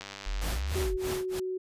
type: click train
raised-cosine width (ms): 0.2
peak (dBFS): -23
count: 82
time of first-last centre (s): 0.01-0.827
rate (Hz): 99.1
type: exponential two-way sweep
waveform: sine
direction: up then down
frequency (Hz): 36.44 to 85.3 to 36.44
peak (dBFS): -29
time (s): 0.26-0.97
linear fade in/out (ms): 10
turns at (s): 0.79
type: noise with tremolo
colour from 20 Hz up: pink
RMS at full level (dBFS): -35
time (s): 0.41-1.4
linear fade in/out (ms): 10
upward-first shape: sine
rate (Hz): 3.2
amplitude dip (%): 100
type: tone with pitch glide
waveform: sine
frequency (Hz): 375.3 to 371.8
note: F#4 to F#4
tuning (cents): +25 to +8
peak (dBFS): -30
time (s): 0.75-1.58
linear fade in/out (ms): 10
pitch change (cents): -17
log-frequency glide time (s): 0.86-1.22
effects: resampled to 32000 Hz